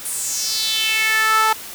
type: tone with high-pass filter sweep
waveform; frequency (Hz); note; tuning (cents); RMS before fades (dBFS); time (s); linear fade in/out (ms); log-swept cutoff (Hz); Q
sawtooth; 438.8; A4; -5; -19; 0.05-1.53; 5; 10000 to 1000; 3.8
effects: white hiss -34 dBFS RMS until 1.74 s